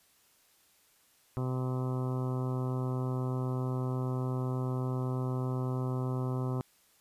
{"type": "harmonic tone", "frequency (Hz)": 128.1, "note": "C3", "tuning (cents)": -36, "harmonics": [1, 2, 3, 4, 5, 6, 7, 8, 9, 10], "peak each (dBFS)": [-31, -38, -40, -45, -48, -49, -51, -47, -51, -51], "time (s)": [1.37, 6.61], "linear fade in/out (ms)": 0, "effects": ["white hiss -66 dBFS RMS until 7 s", "resampled to 32000 Hz"]}